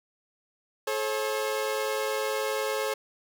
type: tone pair together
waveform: sawtooth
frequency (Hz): 430.2 / 540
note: A4 / C#5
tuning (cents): -39 / -45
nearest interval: major third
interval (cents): 394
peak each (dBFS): -26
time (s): 0.87-2.94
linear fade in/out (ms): 5
effects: none